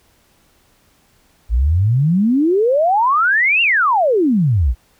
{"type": "exponential two-way sweep", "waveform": "sine", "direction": "up then down", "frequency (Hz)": [52.8, 2834, 52.8], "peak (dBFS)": -11, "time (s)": [1.49, 4.75], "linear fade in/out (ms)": 50, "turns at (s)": 3.62, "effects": ["pink hiss -56 dBFS RMS until 4.99 s"]}